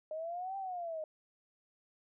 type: exponential two-way sweep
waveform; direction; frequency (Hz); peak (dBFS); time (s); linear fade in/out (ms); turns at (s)
sine; up then down; 614 to 790 to 614; -37; 0.11-1.04; 2; 0.57
effects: none